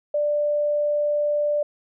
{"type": "tone", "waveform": "sine", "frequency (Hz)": 590, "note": "D5", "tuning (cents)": 8, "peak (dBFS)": -19, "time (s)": [0.14, 1.63], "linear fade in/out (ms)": 5, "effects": []}